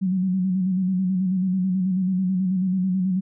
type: tone with vibrato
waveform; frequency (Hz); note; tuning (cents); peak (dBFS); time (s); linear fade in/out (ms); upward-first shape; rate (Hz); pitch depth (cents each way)
sine; 186.2; F#3; +11; -19; 0.01-3.21; 20; square; 9.2; 45
effects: none